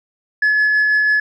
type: tone with tremolo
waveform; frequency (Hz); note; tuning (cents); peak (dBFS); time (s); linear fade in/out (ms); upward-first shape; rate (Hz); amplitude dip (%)
sine; 1708; G#6; +48; -9; 0.42-1.2; 5; sine; 6.1; 25
effects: tanh soft clip ceiling -10 dBFS